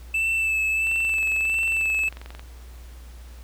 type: tone with vibrato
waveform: triangle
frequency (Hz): 2637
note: E7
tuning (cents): 0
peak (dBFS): -19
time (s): 0.14-2.09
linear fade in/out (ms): 5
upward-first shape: sine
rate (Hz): 1.5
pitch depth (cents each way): 24
type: click train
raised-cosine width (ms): 0.3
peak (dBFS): -24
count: 35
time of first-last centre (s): 0.87-2.395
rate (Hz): 22.3
effects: added 60 Hz sine -39 dBFS peak until 3.43 s + pink hiss -52 dBFS RMS until 3.43 s